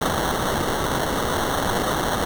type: noise with sample-and-hold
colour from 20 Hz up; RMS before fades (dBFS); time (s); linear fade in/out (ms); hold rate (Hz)
blue; -23; 0.01-2.25; 5; 2450
effects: none